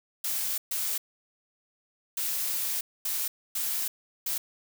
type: noise bursts at uneven times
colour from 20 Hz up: blue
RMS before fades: -30 dBFS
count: 6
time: 0.24-0.58 / 0.71-0.98 / 2.17-2.81 / 3.05-3.28 / 3.55-3.88 / 4.26-4.38 s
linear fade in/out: 5 ms
effects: none